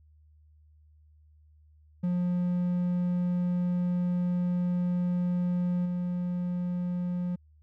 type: tone with level steps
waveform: triangle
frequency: 177.7 Hz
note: F3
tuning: 30 cents sharp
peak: -23 / -26 dBFS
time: 2.03-7.36 s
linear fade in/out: 10 ms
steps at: 5.85 s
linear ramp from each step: 10 ms
effects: added 76 Hz sine -56 dBFS peak until 7.62 s